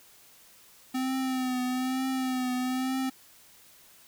square tone with vibrato, 257.1 Hz, C4, 30 cents flat, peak -28 dBFS, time 0.94-3.1 s, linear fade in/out 10 ms, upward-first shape triangle, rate 1.1 Hz, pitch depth 45 cents each way, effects white hiss -56 dBFS RMS until 4.07 s

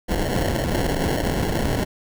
pink noise with sample-and-hold, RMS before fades -22 dBFS, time 0.08-1.85 s, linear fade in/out 20 ms, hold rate 1225 Hz, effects none

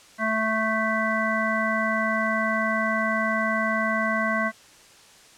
harmonic tone, 220 Hz, A3, in tune, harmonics 1 / 3 / 5 / 7 / 9, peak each -28 / -28 / -28 / -28 / -28 dBFS, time 0.18-4.52 s, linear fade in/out 50 ms, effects white hiss -51 dBFS RMS until 5.37 s + low-pass 8000 Hz 12 dB/octave

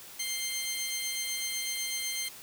15% pulse tone pair together, 2100 / 3146 Hz, C7 / G7, +6 / +6 cents, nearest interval perfect fifth, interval 700 cents, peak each -28 dBFS, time 0.19-2.29 s, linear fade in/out 10 ms, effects white hiss -48 dBFS RMS until 2.42 s

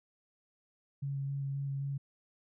sine tone with vibrato, 138.59 Hz, C#3, in tune, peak -33 dBFS, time 1.02-1.98 s, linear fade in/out 10 ms, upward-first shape square, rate 3.8 Hz, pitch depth 10 cents each way, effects none

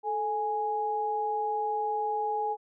sine tone pair together, 436.2 / 830.6 Hz, A4 / G#5, -15 / 0 cents, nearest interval major seventh, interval 1115 cents, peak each -33 / -28 dBFS, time 0.03-2.57 s, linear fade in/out 50 ms, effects none

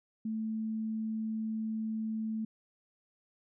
sine tone, 220 Hz, A3, in tune, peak -32 dBFS, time 0.25-2.45 s, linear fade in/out 5 ms, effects none

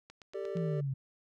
click train, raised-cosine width 0.2 ms, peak -33 dBFS, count 5, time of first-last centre 0.1-0.571 s, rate 8.5 Hz
triangle chord, G suspended second, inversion none, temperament equal with one note detuned, 392 / 447.9 / 587.3 Hz, G4 / A4 / D5, 0 / +31 / 0 cents, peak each -36 / -39 / -39 dBFS, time 0.34-0.81 s, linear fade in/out 10 ms
sine exponential sweep, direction down, 174.61 to 130.81 Hz, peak -31 dBFS, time 0.55-0.94 s, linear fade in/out 10 ms
effects none

